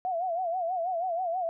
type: tone with vibrato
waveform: sine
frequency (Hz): 706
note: F5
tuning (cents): +19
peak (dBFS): -27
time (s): 0.05-1.49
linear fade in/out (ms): 0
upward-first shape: sine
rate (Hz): 6.2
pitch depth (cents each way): 120
effects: none